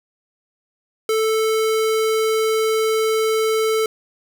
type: tone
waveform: square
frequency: 440 Hz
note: A4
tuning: in tune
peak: -17 dBFS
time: 1.09-3.86 s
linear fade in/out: 2 ms
effects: 9-bit